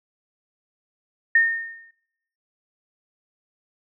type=tone with exponential decay; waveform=sine; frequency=1830 Hz; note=A#6; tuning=32 cents flat; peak=-11 dBFS; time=1.35-1.91 s; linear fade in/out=5 ms; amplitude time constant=120 ms; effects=noise-tail reverb RT60 0.9 s tail -21 dB re dry